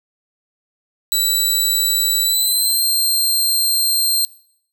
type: tone with pitch glide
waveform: 15% pulse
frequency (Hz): 3951 to 4171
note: B7 to C8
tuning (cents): 0 to -6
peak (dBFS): -8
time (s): 1.12-4.25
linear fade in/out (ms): 0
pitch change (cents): +94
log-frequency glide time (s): 2.22-2.83
effects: noise-tail reverb RT60 0.7 s tail -23 dB re dry